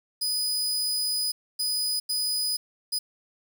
sawtooth tone bursts at uneven times, 4978 Hz, D#8, in tune, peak -22 dBFS, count 4, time 0.21-1.32 / 1.59-2 / 2.09-2.57 / 2.92-2.99 s, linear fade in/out 10 ms, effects 9-bit

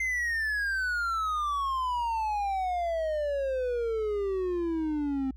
triangle exponential sweep, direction down, 2093 to 261.6 Hz, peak -25 dBFS, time 0-5.31 s, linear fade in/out 5 ms, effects added 60 Hz sine -43 dBFS peak until 5.36 s

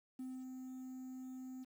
triangle tone with ADSR envelope, 257.9 Hz, C4, 25 cents flat, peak -39 dBFS, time 0.19-1.65 s, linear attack 6 ms, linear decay 250 ms, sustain -4 dB, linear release 24 ms, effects tanh soft clip ceiling -38 dBFS + 11-bit

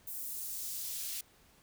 white noise with high-pass filter sweep, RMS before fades -40 dBFS, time 0.07-1.21 s, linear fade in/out 5 ms, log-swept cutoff 11000 to 2900 Hz, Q 0.74, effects pink hiss -64 dBFS RMS until 1.62 s

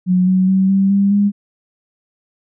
sine tone with pitch steps, 182.4 / 186.34 / 190.37 / 194.48 / 198.68 / 203 Hz, F#3 / F#3 / F#3 / G3 / G3 / G#3, -24 / +13 / +50 / -13 / +24 / -39 cents, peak -10 dBFS, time 0.06-1.32 s, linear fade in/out 50 ms, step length 210 ms, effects none

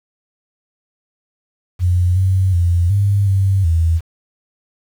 sine tone with pitch steps, 89.3 / 94.4 / 86.8 / 100.3 / 97 / 82.5 Hz, F2 / F#2 / F2 / G2 / G2 / E2, +39 / +35 / -10 / +40 / -18 / +2 cents, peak -11 dBFS, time 1.79-4.01 s, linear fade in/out 50 ms, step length 370 ms, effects 7-bit

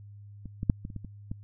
clicks, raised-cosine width 5 ms, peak -27 / -20 / -9 / -23 / -30 / -25 / -27 / -22 dBFS, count 8, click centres 0.457 / 0.631 / 0.698 / 0.851 / 0.902 / 0.963 / 1.047 / 1.315 s, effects added 102 Hz sine -45 dBFS peak until 1.43 s

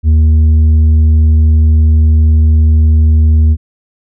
triangle tone with tanh clipping, 78.1 Hz, D#2, 7 cents sharp, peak -5 dBFS, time 0.03-3.57 s, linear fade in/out 50 ms, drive 9 dB, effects none

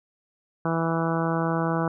harmonic tone, 164.7 Hz, E3, 1 cent flat, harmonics 1 / 2 / 3 / 4 / 5 / 6 / 7 / 8 / 9, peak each -26 / -29 / -31 / -32 / -33 / -34 / -34 / -35 / -36 dBFS, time 0.65-1.88 s, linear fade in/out 2 ms, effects none

